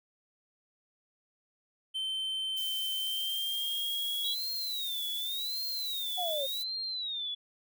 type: tone with pitch glide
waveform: triangle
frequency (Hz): 3094 to 3335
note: G7 to G#7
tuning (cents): -23 to +7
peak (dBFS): -30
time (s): 1.94-4.35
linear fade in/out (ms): 20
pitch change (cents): +130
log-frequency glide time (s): 2.98-4.18
type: noise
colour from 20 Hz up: violet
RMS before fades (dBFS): -41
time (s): 2.56-6.64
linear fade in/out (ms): 20
type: tone with vibrato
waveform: sine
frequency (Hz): 3786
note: A#7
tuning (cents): +26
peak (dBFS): -33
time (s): 4.24-7.35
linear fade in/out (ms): 10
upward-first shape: sine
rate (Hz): 0.88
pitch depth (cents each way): 180
type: linear sweep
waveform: sine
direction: down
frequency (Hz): 747 to 523.3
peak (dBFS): -32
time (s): 6.17-6.47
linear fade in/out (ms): 20
effects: none